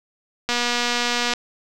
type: click train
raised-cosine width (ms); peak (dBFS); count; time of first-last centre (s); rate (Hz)
0.2; -5; 205; 0.49-1.336; 241
effects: none